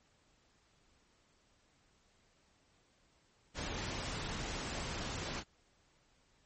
pink noise, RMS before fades -40 dBFS, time 3.54-5.44 s, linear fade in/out 50 ms, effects pink hiss -71 dBFS RMS until 6.45 s + MP3 32 kbps

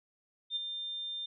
sine tone with ADSR envelope, 3600 Hz, A7, 39 cents sharp, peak -29 dBFS, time 0.5-1.26 s, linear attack 60 ms, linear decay 17 ms, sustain -7 dB, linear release 6 ms, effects none

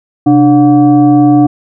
sine tone with frequency modulation, 296.1 Hz, D4, 14 cents sharp, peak -3 dBFS, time 0.26-1.47 s, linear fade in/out 10 ms, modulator 427 Hz, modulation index 0.68, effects none

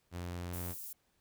sawtooth tone, 87.9 Hz, F2, 12 cents sharp, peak -35 dBFS, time 0.11-0.75 s, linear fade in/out 50 ms
white high-pass noise, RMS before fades -45 dBFS, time 0.53-0.93 s, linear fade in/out 5 ms, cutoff 9800 Hz, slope 12 dB/octave
effects pink hiss -75 dBFS RMS until 1.2 s

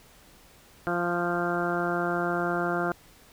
harmonic tone with a mistuned harmonic, 174 Hz, F3, 6 cents flat, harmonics 1 / 2 / 3 / 4 / 5 / 6 / 7 / 8 / 9, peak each -33 / -30 / -35 / -31 / -40 / -39 / -37 / -32 / -38 dBFS, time 0.87-2.92 s, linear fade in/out 0 ms, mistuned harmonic 6, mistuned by +18 cents, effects pink hiss -55 dBFS RMS until 3.32 s

